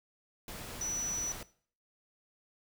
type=tone in noise; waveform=sine; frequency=5920 Hz; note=F#8; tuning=in tune; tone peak=-33 dBFS; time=0.81-1.32 s; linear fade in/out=2 ms; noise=pink; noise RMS=-44 dBFS; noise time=0.48-1.43 s; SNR=+8 dB; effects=noise-tail reverb RT60 0.5 s tail -19 dB re dry